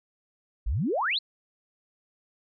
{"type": "exponential sweep", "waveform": "sine", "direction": "up", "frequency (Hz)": [43.46, 4486], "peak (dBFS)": -24, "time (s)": [0.66, 1.19], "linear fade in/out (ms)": 10, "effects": []}